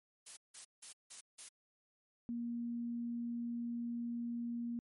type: noise bursts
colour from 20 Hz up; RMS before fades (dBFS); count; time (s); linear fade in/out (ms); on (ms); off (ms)
blue; -48; 5; 0.26-1.49; 10; 110; 170
type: tone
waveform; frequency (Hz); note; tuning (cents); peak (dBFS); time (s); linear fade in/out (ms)
sine; 236.4; A#3; +24; -37; 2.29-4.79; 0
effects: MP3 48 kbps